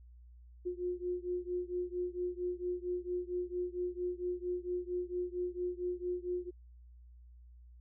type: beating tone pair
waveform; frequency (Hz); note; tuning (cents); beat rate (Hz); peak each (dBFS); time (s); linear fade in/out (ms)
sine; 355.8 / 360.2; F4 / F#4; +32 / -46; 4.4; -37 / -38; 0.65-6.51; 20
effects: added 60 Hz sine -53 dBFS peak until 7.8 s